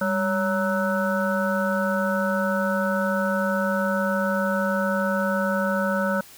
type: harmonic tone with a mistuned harmonic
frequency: 186.7 Hz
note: F#3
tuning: 16 cents sharp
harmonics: 1 / 3 / 5 / 7 / 8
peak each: -25 / -25 / -32 / -30 / -28 dBFS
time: 0.01-6.21 s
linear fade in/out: 5 ms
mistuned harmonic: 1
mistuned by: +110 cents
effects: white hiss -47 dBFS RMS until 6.37 s